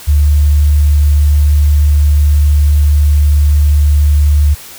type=tone; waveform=sine; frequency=73.42 Hz; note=D2; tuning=in tune; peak=-5 dBFS; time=0.07-4.55 s; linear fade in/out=20 ms; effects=white hiss -32 dBFS RMS until 4.78 s